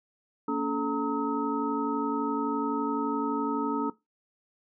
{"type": "tone cluster", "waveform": "sine", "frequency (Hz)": [231.5, 283.3, 433.9, 921, 1277], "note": ["A#3", "C#4", "A4", "A#5", "D#6"], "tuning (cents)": [-12, 38, -24, -21, 45], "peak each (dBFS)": [-34, -29, -34, -34, -34], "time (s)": [0.48, 3.9], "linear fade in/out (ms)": 5, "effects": ["noise-tail reverb RT60 0.2 s tail -19 dB re dry"]}